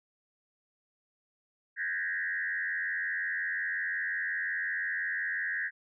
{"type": "tone with frequency modulation", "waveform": "sine", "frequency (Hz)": 1755, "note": "A6", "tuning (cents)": -5, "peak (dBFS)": -30, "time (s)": [1.76, 5.71], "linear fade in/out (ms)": 50, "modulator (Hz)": 85.6, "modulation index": 2.1, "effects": []}